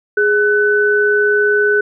sine tone pair together, 415 / 1500 Hz, G#4 / F#6, -1 / +23 cents, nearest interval octave + minor seventh, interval 2224 cents, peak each -13 dBFS, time 0.17-1.81 s, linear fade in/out 5 ms, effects none

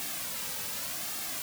white noise with flanger, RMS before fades -36 dBFS, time 0-1.42 s, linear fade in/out 0 ms, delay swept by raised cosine 2 to 2.89 ms, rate 0.87 Hz, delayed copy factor -0.55, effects none

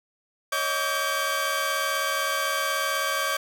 sawtooth tone cluster, 554 / 630 / 1147 / 1579 Hz, C#5 / D#5 / D6 / G6, -1 / +21 / -41 / +12 cents, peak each -29 / -29 / -24 / -25 dBFS, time 0.52-3.37 s, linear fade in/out 5 ms, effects none

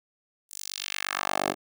10% pulse tone with high-pass filter sweep, 48.6 Hz, G1, 14 cents flat, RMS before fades -31 dBFS, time 0.49-1.55 s, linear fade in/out 50 ms, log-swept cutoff 9000 to 390 Hz, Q 1.6, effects none

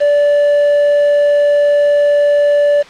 triangle tone with quantisation, 581 Hz, D5, 19 cents flat, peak -6 dBFS, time 0-2.83 s, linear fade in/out 20 ms, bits 4, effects white hiss -35 dBFS RMS until 2.89 s + low-pass 3000 Hz 12 dB/octave

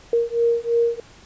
sine beating tone pair, 466.2 / 469.2 Hz, A#4 / A#4, 0 / +11 cents, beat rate 3 Hz, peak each -20 dBFS, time 0.13-1 s, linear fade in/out 2 ms, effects pink hiss -48 dBFS RMS until 1.25 s + resampled to 16000 Hz

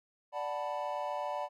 triangle chord, B minor seventh, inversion first, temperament equal, 587.3 / 740 / 880 / 987.8 Hz, D5 / F#5 / A5 / B5, 0 / 0 / 0 / 0 cents, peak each -36 / -38 / -38 / -38 dBFS, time 0.32-1.49 s, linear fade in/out 50 ms, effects none

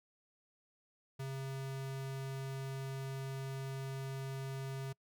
square tone, 134.7 Hz, C#3, 49 cents flat, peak -40 dBFS, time 1.19-4.93 s, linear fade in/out 10 ms, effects noise-tail reverb RT60 0.1 s tail -26 dB re dry

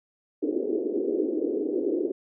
white band-pass noise, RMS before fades -27 dBFS, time 0.42-2.12 s, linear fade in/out 10 ms, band 280 to 450 Hz, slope 48 dB/octave, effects none

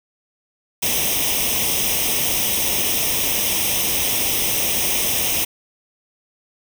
white noise with comb filter, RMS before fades -20 dBFS, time 0.82-5.45 s, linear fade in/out 10 ms, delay 0.34 ms, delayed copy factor +0.75, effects none

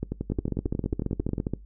two click trains, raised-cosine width 3 ms, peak -14 / -16 dBFS, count 19 / 16, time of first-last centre 0.32-1.536 / 0.03-1.381 s, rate 14.8 / 11.1 Hz, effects noise-tail reverb RT60 0.2 s tail -22 dB re dry + added 50 Hz sine -44 dBFS peak until 1.65 s

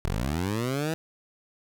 15% pulse linear sweep, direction up, 37.11 to 164.81 Hz, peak -20 dBFS, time 0.05-0.94 s, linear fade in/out 0 ms, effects none

